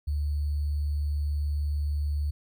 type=tone with sample-and-hold; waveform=sine; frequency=73.42 Hz; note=D2; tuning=in tune; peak=-25 dBFS; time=0.07-2.31 s; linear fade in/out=10 ms; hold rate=4410 Hz; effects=none